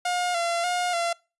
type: tone with vibrato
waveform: sawtooth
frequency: 698.5 Hz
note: F5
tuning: in tune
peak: -20 dBFS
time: 0.05-1.13 s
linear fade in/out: 5 ms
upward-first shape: square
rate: 1.7 Hz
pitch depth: 38 cents each way
effects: noise-tail reverb RT60 0.3 s tail -24 dB re dry + resampled to 24000 Hz